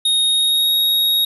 square tone with pitch glide, 3729 to 3768 Hz, A#7 to A#7, 0 to +18 cents, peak -14 dBFS, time 0.05-1.25 s, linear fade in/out 5 ms, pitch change +18 cents, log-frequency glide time 0.27-0.75 s, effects none

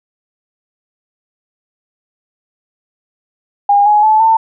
sine tone with pitch steps, 811 / 838.1 / 866.2 / 895.2 Hz, G#5 / G#5 / A5 / A5, -41 / +16 / -27 / +30 cents, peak -6 dBFS, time 3.69-4.37 s, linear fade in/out 5 ms, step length 170 ms, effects none

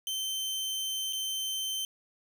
sawtooth tone with dropouts, 3098 Hz, G7, 21 cents flat, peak -28 dBFS, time 0.07-1.85 s, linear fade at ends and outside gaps 1 ms, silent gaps 1.126-1.131 s, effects none

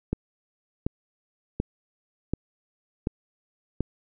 click train, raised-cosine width 3 ms, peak -12 dBFS, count 6, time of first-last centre 0.13-3.806 s, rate 1.36 Hz, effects none

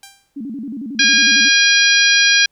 5% pulse tone with exponential decay, 791 Hz, G5, 15 cents sharp, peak -22 dBFS, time 0.03-0.36 s, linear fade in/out 2 ms, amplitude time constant 71 ms
sine tone with vibrato, 249.8 Hz, B3, 20 cents sharp, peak -24 dBFS, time 0.36-1.49 s, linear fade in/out 10 ms, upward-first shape square, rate 11 Hz, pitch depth 210 cents each way
harmonic tone, 814 Hz, G#5, 35 cents flat, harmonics 2 / 3 / 4 / 5 / 6 / 7, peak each -14 / -16 / -17 / -18 / -19 / -19 dBFS, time 0.99-2.46 s, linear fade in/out 5 ms
effects pink hiss -67 dBFS RMS until 2.51 s

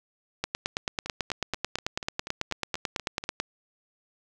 two click trains, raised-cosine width 0.2 ms, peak -18 / -10 dBFS, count 10 / 28, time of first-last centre 1.06-3.239 / 0.44-3.401 s, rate 4.13 / 9.12 Hz, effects none

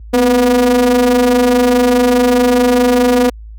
square ring-modulated tone, 120.2 Hz, B2, 46 cents flat, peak -6 dBFS, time 0.13-3.3 s, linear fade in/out 10 ms, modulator 373 Hz, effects added 54 Hz sine -25 dBFS peak until 3.58 s + high-pass 60 Hz 12 dB/octave

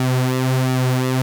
sawtooth tone with flanger, 128.8 Hz, C3, 27 cents flat, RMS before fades -18 dBFS, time 0-1.22 s, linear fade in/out 2 ms, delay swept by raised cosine 1.9 to 6.5 ms, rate 1.4 Hz, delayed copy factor -0.65, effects 8-bit

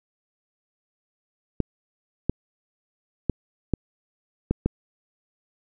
clicks, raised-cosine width 3 ms, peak -8 dBFS, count 6, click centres 1.603 / 2.296 / 3.297 / 3.737 / 4.51 / 4.66 s, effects none

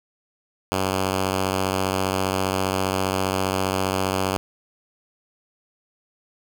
5% pulse tone, 95 Hz, F#2, 46 cents sharp, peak -10 dBFS, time 0.72-4.37 s, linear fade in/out 0 ms, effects none

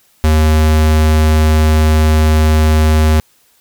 square tone, 77.78 Hz, D#2, in tune, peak -8 dBFS, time 0.24-3.2 s, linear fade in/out 0 ms, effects white hiss -53 dBFS RMS until 3.6 s

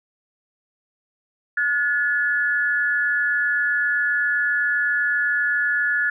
sine tone pair together, 1444 / 1716.3 Hz, F#6 / A6, -43 / -44 cents, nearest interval minor third, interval 299 cents, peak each -22 / -20 dBFS, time 1.57-6.1 s, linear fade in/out 5 ms, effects none

